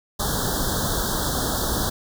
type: band-stop noise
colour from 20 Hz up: pink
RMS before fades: -24 dBFS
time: 0.19-1.9 s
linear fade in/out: 10 ms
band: 1700 to 3300 Hz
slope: 96 dB/octave
effects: none